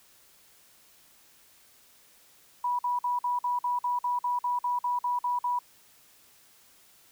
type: tone bursts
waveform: sine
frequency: 978 Hz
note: B5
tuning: 17 cents flat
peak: -25 dBFS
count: 15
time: 2.64-5.59 s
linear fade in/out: 5 ms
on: 150 ms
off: 50 ms
effects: white hiss -59 dBFS RMS until 7.11 s